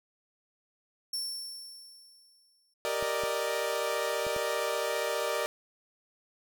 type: tone with exponential decay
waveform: sawtooth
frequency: 5430 Hz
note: F8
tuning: 50 cents flat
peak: -28 dBFS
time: 1.13-2.74 s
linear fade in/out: 5 ms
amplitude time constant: 350 ms
type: chord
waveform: sawtooth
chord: Eb major seventh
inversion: first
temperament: equal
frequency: 392 / 466.2 / 587.3 / 622.3 Hz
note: G4 / Bb4 / D5 / Eb5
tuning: 0 / 0 / 0 / 0 cents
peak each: -35 / -30 / -29 / -32 dBFS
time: 2.85-5.46 s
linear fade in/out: 0 ms
type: clicks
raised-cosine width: 3 ms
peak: -30 dBFS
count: 4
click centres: 3.026 / 3.236 / 4.267 / 4.364 s
effects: none